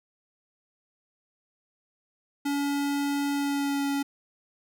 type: tone with pitch glide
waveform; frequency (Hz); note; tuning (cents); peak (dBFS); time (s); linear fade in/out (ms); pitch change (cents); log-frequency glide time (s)
square; 283.9 to 280.2; C#4 to C#4; +41 to +19; -26; 2.45-4.03; 10; -22; 3.33-3.87
effects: none